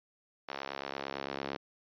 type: tone with high-pass filter sweep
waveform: sawtooth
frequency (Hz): 68.9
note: C#2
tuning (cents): -10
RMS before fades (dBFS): -40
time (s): 0.48-1.57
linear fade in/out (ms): 10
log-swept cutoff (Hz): 700 to 320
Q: 0.8
effects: resampled to 11025 Hz